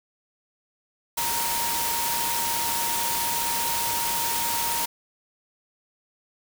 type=tone in noise; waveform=sine; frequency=932.3 Hz; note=A#5; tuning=in tune; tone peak=-29 dBFS; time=1.17-4.86 s; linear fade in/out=10 ms; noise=white; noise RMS=-27 dBFS; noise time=1.17-4.86 s; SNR=-5 dB; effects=none